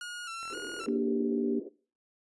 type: tone with vibrato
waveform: sawtooth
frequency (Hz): 1392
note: F6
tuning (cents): -6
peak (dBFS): -34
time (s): 0.01-0.86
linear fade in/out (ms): 2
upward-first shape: square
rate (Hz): 1.9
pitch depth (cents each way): 55
type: click train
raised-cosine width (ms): 0.5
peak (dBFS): -36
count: 20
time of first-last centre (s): 0.43-0.886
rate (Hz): 41.7
type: band-pass noise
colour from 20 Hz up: white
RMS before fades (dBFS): -43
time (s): 0.5-1.69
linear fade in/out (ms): 10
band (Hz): 300 to 470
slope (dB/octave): 48
type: chord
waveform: sine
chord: G minor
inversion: first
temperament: just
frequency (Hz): 235.2 / 294 / 392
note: Bb3 / D4 / G4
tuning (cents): +16 / +2 / 0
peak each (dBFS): -30 / -32 / -31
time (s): 0.87-1.6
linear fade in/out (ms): 10
effects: noise-tail reverb RT60 0.4 s tail -20 dB re dry + resampled to 24000 Hz